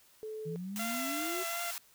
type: tone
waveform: sine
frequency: 433.9 Hz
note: A4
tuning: 24 cents flat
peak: -38 dBFS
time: 0.23-0.56 s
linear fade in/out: 0 ms
type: exponential sweep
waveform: sine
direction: up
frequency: 155.56 to 379 Hz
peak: -37 dBFS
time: 0.45-1.44 s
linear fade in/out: 20 ms
type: high-pass noise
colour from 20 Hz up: white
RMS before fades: -40 dBFS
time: 0.76-1.78 s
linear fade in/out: 0 ms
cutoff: 700 Hz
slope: 48 dB/octave
type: tone with vibrato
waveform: 15% pulse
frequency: 682 Hz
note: F5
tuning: 41 cents flat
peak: -30 dBFS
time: 0.79-1.71 s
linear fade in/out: 5 ms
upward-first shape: triangle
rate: 2.7 Hz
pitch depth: 29 cents each way
effects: white hiss -63 dBFS RMS until 1.94 s